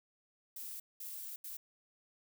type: noise bursts at uneven times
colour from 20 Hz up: violet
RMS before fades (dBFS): -45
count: 3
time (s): 0.56-0.8 / 1-1.36 / 1.44-1.57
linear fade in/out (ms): 5
effects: none